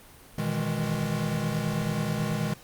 square chord, E major seventh, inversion second, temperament equal with one note detuned, 120.58 / 155.56 / 164.81 / 207.7 Hz, B2 / D#3 / E3 / G#3, -41 / 0 / 0 / 0 cents, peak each -34 / -31 / -35 / -32 dBFS, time 0.38-2.54 s, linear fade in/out 5 ms, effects pink hiss -51 dBFS RMS until 2.63 s + Opus 32 kbps

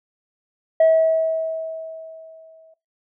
sine tone with exponential decay, 645 Hz, E5, 38 cents flat, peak -8 dBFS, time 0.8-2.74 s, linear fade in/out 5 ms, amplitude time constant 420 ms, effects noise-tail reverb RT60 0.2 s tail -18 dB re dry + tanh soft clip ceiling -9 dBFS

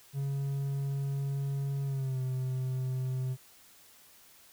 triangle tone with pitch glide, 138.59 to 129.31 Hz, C#3 to C3, 0 to -20 cents, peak -28 dBFS, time 0.13-3.37 s, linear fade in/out 50 ms, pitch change -120 cents, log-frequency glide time 1.85-2.2 s, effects white hiss -58 dBFS RMS until 4.52 s

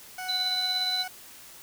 20% pulse tone, 740 Hz, F#5, in tune, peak -29 dBFS, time 0.18-1.08 s, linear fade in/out 5 ms
sine tone with tremolo, 4003 Hz, B7, 23 cents sharp, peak -24 dBFS, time 0.28-1.04 s, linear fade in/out 20 ms, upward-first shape sine, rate 17 Hz, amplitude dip 35%
effects white hiss -48 dBFS RMS until 1.62 s

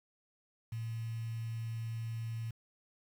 sine tone with quantisation, 113.8 Hz, A#2, 41 cents flat, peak -36 dBFS, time 0.72-2.51 s, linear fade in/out 5 ms, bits 9, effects none

